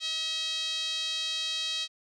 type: tone with band-pass filter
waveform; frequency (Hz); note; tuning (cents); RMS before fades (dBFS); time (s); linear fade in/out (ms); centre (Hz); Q
5% pulse; 640; D#5; +49; -32; 0-1.88; 50; 3700; 3.3
effects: none